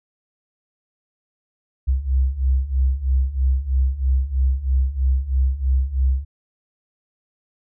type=beating tone pair; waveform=sine; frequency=63.9 / 67 Hz; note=C2 / C2; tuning=-40 / +42 cents; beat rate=3.1 Hz; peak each=-21 / -18 dBFS; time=1.87-6.25 s; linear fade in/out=20 ms; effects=none